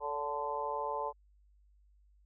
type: harmonic tone with a mistuned harmonic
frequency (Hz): 146.83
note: D3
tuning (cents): 0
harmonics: 3 / 4 / 5 / 6 / 7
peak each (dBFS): -41 / -40 / -47 / -37 / -39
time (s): 0-1.13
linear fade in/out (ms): 50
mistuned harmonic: 4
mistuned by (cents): -42
effects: added 50 Hz sine -62 dBFS peak until 2.25 s